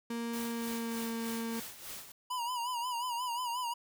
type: tone with pitch glide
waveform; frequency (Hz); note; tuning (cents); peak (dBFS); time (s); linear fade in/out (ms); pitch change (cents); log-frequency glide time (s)
35% pulse; 233.1 to 228.7; A#3 to A#3; 0 to -33; -33; 0.1-1.6; 5; -33; 0.46-1.1
type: noise with tremolo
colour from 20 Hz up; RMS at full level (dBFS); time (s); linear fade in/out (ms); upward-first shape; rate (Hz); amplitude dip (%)
white; -43; 0.33-2.12; 5; sine; 3.3; 65
type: tone with vibrato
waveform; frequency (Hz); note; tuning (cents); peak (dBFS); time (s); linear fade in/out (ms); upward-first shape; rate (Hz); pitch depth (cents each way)
square; 971; B5; -30; -34; 2.3-3.74; 10; sine; 5.6; 79
effects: none